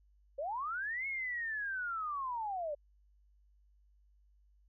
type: linear two-way sweep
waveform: sine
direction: up then down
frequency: 523.3 to 2200 to 563 Hz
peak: -35 dBFS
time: 0.38-2.75 s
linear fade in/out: 10 ms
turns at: 1.07 s
effects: added 50 Hz sine -64 dBFS peak until 4.68 s